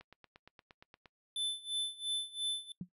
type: click train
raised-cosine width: 0.3 ms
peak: -37 dBFS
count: 10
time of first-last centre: 0.01-1.058 s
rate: 8.59 Hz
type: tone with tremolo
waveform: square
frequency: 3520 Hz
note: A7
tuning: in tune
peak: -32 dBFS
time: 1.36-2.72 s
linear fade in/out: 2 ms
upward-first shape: sine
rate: 2.9 Hz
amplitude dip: 90%
type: tone with exponential decay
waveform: sine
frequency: 179.5 Hz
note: F3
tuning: 48 cents sharp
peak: -34 dBFS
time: 2.81-2.89 s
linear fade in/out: 2 ms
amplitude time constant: 17 ms
effects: noise-tail reverb RT60 0.1 s tail -22 dB re dry + resampled to 32000 Hz